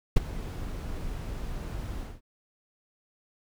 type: noise with ADSR envelope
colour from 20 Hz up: brown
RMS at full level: -18 dBFS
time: 0.16-2.21 s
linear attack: 8 ms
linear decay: 18 ms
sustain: -17 dB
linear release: 210 ms
effects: none